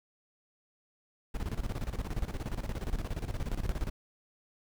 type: noise with tremolo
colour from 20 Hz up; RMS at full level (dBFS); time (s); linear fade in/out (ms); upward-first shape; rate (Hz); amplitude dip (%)
brown; -32; 1.34-3.9; 10; square; 17; 75
effects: none